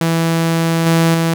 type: tone with level steps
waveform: sawtooth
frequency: 165 Hz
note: E3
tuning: 2 cents sharp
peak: -9 / -6 / -9 dBFS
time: 0.01-1.34 s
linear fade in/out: 2 ms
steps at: 0.86 / 1.14 s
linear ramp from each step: 5 ms
effects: none